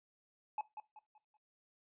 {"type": "tone with echo", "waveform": "triangle", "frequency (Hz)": 853, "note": "G#5", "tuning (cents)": 46, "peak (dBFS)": -33, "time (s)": [0.58, 0.61], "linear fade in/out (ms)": 2, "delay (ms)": 190, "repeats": 4, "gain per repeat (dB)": -9, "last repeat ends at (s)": 1.37, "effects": ["noise-tail reverb RT60 0.2 s tail -17 dB re dry", "resampled to 8000 Hz"]}